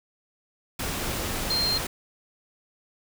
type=tone in noise; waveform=sine; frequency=4186 Hz; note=C8; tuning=in tune; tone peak=-23 dBFS; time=1.5-1.78 s; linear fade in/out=5 ms; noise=pink; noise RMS=-30 dBFS; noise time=0.79-1.87 s; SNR=+4 dB; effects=none